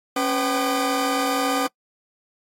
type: tone cluster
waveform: 40% pulse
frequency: 274.4 / 499.3 / 766 / 1213 Hz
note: C#4 / B4 / G5 / D#6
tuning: -17 / +19 / -40 / -44 cents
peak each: -24 / -26 / -25 / -26 dBFS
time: 0.16-1.67 s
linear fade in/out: 5 ms
effects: noise-tail reverb RT60 0.1 s tail -25 dB re dry + AAC 48 kbps